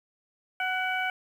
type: harmonic tone with a mistuned harmonic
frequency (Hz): 743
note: F#5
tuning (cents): +7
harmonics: 1 / 2 / 3 / 4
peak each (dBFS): -31 / -30 / -32 / -38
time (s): 0.6-1.1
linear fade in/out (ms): 2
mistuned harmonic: 3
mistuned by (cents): +40
effects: 9-bit